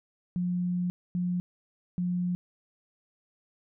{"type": "tone bursts at uneven times", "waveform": "sine", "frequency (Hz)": 178.2, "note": "F3", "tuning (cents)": 35, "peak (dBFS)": -26, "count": 3, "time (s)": [[0.36, 0.9], [1.15, 1.4], [1.98, 2.35]], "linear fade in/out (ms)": 0, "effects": []}